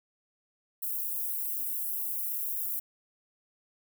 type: high-pass noise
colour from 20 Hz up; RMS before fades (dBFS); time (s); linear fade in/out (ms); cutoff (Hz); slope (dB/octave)
white; -33; 0.82-2.8; 10; 12000; 24
effects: none